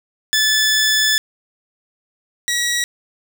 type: tone pair in turn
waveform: 15% pulse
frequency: 1736 / 1918.2 Hz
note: A6 / A#6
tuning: -24 / +49 cents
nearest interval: major second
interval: 173 cents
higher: second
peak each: -7 / -11 dBFS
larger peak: first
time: 0.33-1.18 / 2.48-2.84 s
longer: first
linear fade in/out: 0 ms
effects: 7-bit